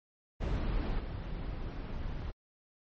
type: noise with level steps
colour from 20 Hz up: brown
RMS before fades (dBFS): -32 / -38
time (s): 0.4-2.32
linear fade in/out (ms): 20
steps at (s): 0.99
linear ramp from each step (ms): 10
effects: low-pass 4000 Hz 12 dB/octave + MP3 32 kbps